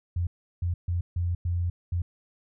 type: tone bursts at uneven times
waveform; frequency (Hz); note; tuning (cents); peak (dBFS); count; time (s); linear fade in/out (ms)
sine; 87.31; F2; 0; -24; 6; 0.16-0.27 / 0.62-0.74 / 0.88-1.01 / 1.16-1.35 / 1.45-1.7 / 1.92-2.02; 5
effects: none